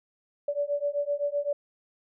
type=beating tone pair; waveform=sine; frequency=573 / 580.8 Hz; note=D5 / D5; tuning=-43 / -19 cents; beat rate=7.8 Hz; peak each=-29 dBFS; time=0.48-1.53 s; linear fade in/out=5 ms; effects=none